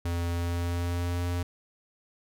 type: tone with pitch glide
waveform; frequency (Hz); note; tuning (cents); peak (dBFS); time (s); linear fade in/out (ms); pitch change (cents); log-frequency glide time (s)
square; 85.8 to 87.81; F2 to F2; -30 to +10; -28; 0.05-1.43; 5; +40; 0.3-1.26
effects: none